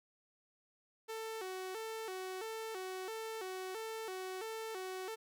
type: tone with vibrato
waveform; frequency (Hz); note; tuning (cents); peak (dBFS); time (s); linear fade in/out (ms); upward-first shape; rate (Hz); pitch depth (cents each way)
sawtooth; 407.7; G#4; -32; -37; 1.08-5.16; 20; square; 1.5; 150
effects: none